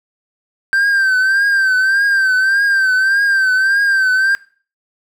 triangle tone with vibrato, 1568 Hz, G6, in tune, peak -9 dBFS, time 0.73-4.35 s, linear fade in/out 0 ms, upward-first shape triangle, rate 1.7 Hz, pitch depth 76 cents each way, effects noise-tail reverb RT60 0.4 s tail -20 dB re dry

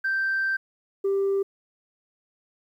sine tone pair in turn, 1565 / 393.2 Hz, G6 / G4, -3 / +5 cents, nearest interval 2 octaves, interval 2392 cents, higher first, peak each -21 / -19 dBFS, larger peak second, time 0.04-0.57 / 1.04-1.43 s, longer first, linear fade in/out 10 ms, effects tanh soft clip ceiling -19 dBFS + 10-bit

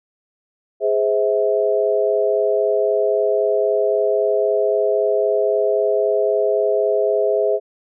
sine chord, Ab augmented, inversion none, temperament just, 415.3 / 519.1 / 648.9 Hz, Ab4 / C5 / E5, 0 / -14 / -27 cents, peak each -18 / -21 / -19 dBFS, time 0.8-7.6 s, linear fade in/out 50 ms, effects none

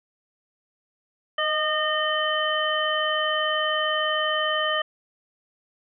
harmonic tone with a mistuned harmonic, 611 Hz, D#5, 32 cents flat, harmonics 1 / 2 / 3 / 5, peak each -27 / -27 / -27 / -27 dBFS, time 1.38-4.82 s, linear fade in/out 5 ms, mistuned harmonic 1, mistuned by +25 cents, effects none

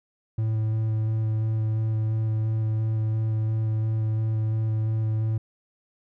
triangle tone with vibrato, 109.9 Hz, A2, 2 cents flat, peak -20 dBFS, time 0.38-5.38 s, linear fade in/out 5 ms, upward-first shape square, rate 2.9 Hz, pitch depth 9 cents each way, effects none

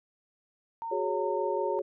sine tone, 915 Hz, A#5, 32 cents flat, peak -33 dBFS, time 0.82-1.79 s, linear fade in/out 0 ms
sine chord, F# suspended second, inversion none, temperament equal, 370 / 415.3 / 554.4 Hz, F#4 / G#4 / C#5, 0 / 0 / 0 cents, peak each -32 dBFS, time 0.91-1.82 s, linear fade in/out 10 ms
effects none

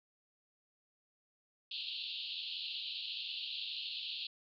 white band-pass noise, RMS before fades -42 dBFS, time 1.71-4.27 s, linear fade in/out 5 ms, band 2700 to 4400 Hz, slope 96 dB/octave, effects none

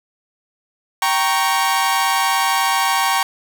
sawtooth chord, G diminished, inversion none, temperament equal with one note detuned, 779 / 932.3 / 1108.7 Hz, G5 / Bb5 / Db6, -11 / 0 / 0 cents, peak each -16 dBFS, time 1.02-3.23 s, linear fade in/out 2 ms, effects none

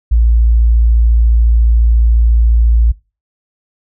sine tone, 57.1 Hz, A#1, 35 cents flat, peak -6 dBFS, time 0.11-2.92 s, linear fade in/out 10 ms, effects noise-tail reverb RT60 0.3 s tail -22 dB re dry

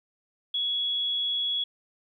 sine tone, 3359 Hz, G#7, 19 cents sharp, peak -25 dBFS, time 0.54-1.64 s, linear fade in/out 5 ms, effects 11-bit

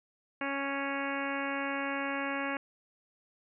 harmonic tone, 277.2 Hz, C#4, in tune, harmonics 1 / 2 / 3 / 4 / 5 / 6 / 7 / 8 / 9 / 10, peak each -37 / -39 / -41 / -40 / -43 / -39 / -44 / -41 / -46 / -45 dBFS, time 0.41-2.57 s, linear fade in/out 2 ms, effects none

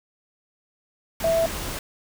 sine tone in noise, 659.3 Hz, E5, in tune, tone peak -18 dBFS, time 1.24-1.46 s, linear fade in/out 2 ms, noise pink, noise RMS -31 dBFS, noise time 1.2-1.79 s, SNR +10 dB, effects none

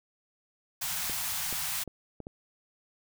white band-stop noise, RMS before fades -33 dBFS, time 0.81-1.84 s, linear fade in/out 10 ms, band 190 to 660 Hz, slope 48 dB/octave
clicks, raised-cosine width 2 ms, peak -27 dBFS, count 5, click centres 1.097 / 1.527 / 1.877 / 2.203 / 2.269 s
effects none

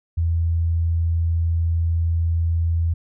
sine tone, 83.3 Hz, E2, 19 cents sharp, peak -17 dBFS, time 0.17-2.94 s, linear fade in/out 10 ms, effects none

